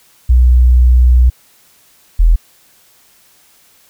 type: tone pair in turn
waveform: sine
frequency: 61.74 / 41.21 Hz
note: B1 / E1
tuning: 0 / 0 cents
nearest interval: perfect fifth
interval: 700 cents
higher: first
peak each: -4 dBFS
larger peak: neither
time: 0.29-1.3 / 2.19-2.36 s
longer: first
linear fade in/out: 10 ms
effects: white hiss -49 dBFS RMS until 3.89 s